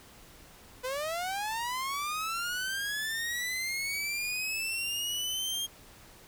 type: linear sweep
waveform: sawtooth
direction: up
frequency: 493.9 to 3232 Hz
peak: -28 dBFS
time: 0.83-5.67 s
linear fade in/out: 20 ms
effects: pink hiss -54 dBFS RMS until 6.27 s